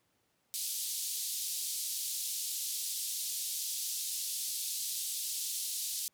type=band-pass noise; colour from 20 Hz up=white; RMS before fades=-37 dBFS; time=0.54-6.08 s; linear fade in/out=0 ms; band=3600 to 13000 Hz; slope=24 dB/octave; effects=pink hiss -75 dBFS RMS until 6.13 s + high-pass 100 Hz 12 dB/octave